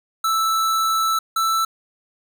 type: tone pair in turn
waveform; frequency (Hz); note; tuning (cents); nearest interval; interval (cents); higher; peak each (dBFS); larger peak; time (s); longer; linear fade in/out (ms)
square; 1318.5 / 1323.8; E6 / E6; 0 / +7; unison; 7; second; -18; neither; 0.24-1.19 / 1.36-1.65; first; 5
effects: none